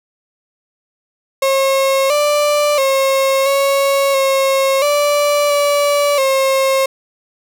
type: tone with pitch steps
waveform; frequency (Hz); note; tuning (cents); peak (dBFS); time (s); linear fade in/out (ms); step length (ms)
35% pulse; 540 / 589 / 539 / 552 / 540 / 583 / 577 / 536; C#5 / D5 / C#5 / C#5 / C#5 / D5 / D5 / C5; -45 / +5 / -49 / -7 / -45 / -13 / -31 / +42; -10; 1.42-6.86; 5; 680
effects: none